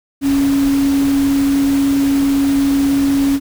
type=tone in noise; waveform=sine; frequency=277.2 Hz; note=C#4; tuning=in tune; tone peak=-11 dBFS; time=0.21-3.4 s; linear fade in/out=50 ms; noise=pink; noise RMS=-27 dBFS; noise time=0.21-3.4 s; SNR=+13 dB; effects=none